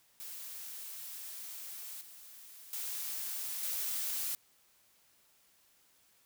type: noise with level steps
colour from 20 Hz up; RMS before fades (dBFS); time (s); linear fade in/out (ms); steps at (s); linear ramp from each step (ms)
blue; -45 / -53 / -39 / -36; 0.2-4.35; 0; 2.01 / 2.73 / 3.63; 2
effects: white hiss -68 dBFS RMS until 6.25 s